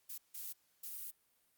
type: noise bursts at uneven times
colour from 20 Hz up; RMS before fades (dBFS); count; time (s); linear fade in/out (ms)
violet; -45; 3; 0.09-0.18 / 0.34-0.53 / 0.83-1.11; 10
effects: white hiss -75 dBFS RMS until 1.57 s + Opus 48 kbps